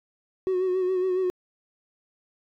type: tone with vibrato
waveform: triangle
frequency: 370 Hz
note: F#4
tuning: in tune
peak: -19 dBFS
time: 0.47-1.3 s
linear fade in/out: 0 ms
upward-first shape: sine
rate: 7.2 Hz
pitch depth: 39 cents each way
effects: tanh soft clip ceiling -17 dBFS